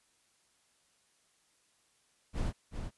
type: noise with echo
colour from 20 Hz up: brown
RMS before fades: -33 dBFS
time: 2.33-2.53 s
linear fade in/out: 50 ms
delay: 380 ms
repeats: 1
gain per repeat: -6 dB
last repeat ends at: 2.91 s
effects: white hiss -71 dBFS RMS until 2.97 s + resampled to 24000 Hz

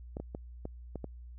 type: clicks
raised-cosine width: 2 ms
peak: -25 dBFS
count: 6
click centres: 0.169 / 0.2 / 0.349 / 0.654 / 0.957 / 1.043 s
effects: added 60 Hz sine -45 dBFS peak until 1.38 s

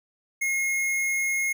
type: tone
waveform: square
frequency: 2155 Hz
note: C#7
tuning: 49 cents flat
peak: -24 dBFS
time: 0.41-1.53 s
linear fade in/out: 10 ms
effects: none

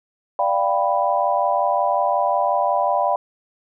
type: chord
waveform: sine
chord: G dominant seventh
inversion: second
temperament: equal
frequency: 587.3 / 698.5 / 784 / 987.8 Hz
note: D5 / F5 / G5 / B5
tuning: 0 / 0 / 0 / 0 cents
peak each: -22 dBFS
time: 0.39-3.16 s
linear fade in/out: 2 ms
effects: none

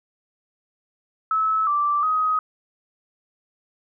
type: tone with pitch steps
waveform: sine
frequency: 1299 / 1171 / 1259 Hz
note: E6 / D6 / D#6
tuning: -26 / -5 / +20 cents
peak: -18 dBFS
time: 1.31-2.39 s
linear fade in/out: 2 ms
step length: 360 ms
effects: none

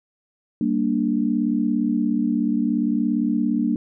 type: chord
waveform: sine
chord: G minor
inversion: none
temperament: equal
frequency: 196 / 233.1 / 293.7 Hz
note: G3 / Bb3 / D4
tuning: 0 / 0 / 0 cents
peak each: -25 / -21 / -23 dBFS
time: 0.61-3.76 s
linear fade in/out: 2 ms
effects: none

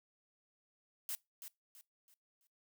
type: noise with echo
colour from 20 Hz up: blue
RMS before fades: -40 dBFS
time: 1.09-1.15 s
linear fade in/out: 0 ms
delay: 330 ms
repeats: 4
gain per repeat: -9 dB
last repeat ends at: 2.47 s
effects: noise-tail reverb RT60 0.2 s tail -22 dB re dry

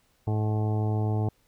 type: harmonic tone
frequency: 107.4 Hz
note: A2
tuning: 41 cents flat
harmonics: 1 / 2 / 3 / 4 / 5 / 6 / 7 / 8 / 10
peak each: -24 / -35 / -36 / -36 / -47 / -42 / -39 / -42 / -52 dBFS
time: 0.27-1.29 s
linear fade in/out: 5 ms
effects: pink hiss -67 dBFS RMS until 1.47 s

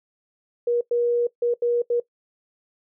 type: tone bursts at uneven times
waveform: sine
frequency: 477.8 Hz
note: A#4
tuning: 43 cents sharp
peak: -18 dBFS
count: 5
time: 0.67-0.81 / 0.91-1.27 / 1.42-1.54 / 1.62-1.82 / 1.9-2 s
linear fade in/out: 5 ms
effects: noise-tail reverb RT60 0.1 s tail -19 dB re dry

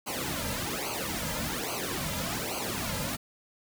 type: noise with flanger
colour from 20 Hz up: pink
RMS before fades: -33 dBFS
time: 0.06-3.17 s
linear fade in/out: 20 ms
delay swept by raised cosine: 0.55 to 2.75 ms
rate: 1.2 Hz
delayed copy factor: -1
effects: none

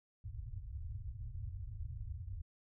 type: low-pass noise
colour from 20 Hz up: white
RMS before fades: -44 dBFS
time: 0.24-2.42 s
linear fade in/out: 10 ms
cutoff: 120 Hz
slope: 96 dB/octave
effects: none

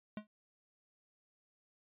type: tone with exponential decay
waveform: square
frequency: 212 Hz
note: G#3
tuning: 36 cents sharp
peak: -37 dBFS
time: 0.17-0.27 s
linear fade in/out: 2 ms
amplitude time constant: 21 ms
effects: resampled to 8000 Hz

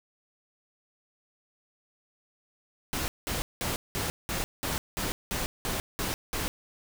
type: noise bursts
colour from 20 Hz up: pink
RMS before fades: -31 dBFS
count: 11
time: 2.93-6.48 s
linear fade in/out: 0 ms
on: 150 ms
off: 190 ms
effects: none

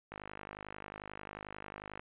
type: click train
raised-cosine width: 0.5 ms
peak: -28 dBFS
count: 97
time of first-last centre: 0.12-1.995 s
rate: 51.2 Hz
effects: resampled to 8000 Hz

